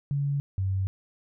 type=tone pair in turn; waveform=sine; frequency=141.6 / 95.63 Hz; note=C#3 / G2; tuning=+37 / -42 cents; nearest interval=perfect fifth; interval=679 cents; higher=first; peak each=-24 dBFS; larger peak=neither; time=0.11-0.4 / 0.58-0.87 s; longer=neither; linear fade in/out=0 ms; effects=none